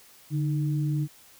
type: tone pair together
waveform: sine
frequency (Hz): 146.83 / 311.1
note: D3 / D#4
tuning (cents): 0 / 0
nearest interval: octave + minor second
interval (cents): 1300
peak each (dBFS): -24 / -33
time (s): 0.3-1.08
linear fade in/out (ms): 50
effects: white hiss -54 dBFS RMS until 1.39 s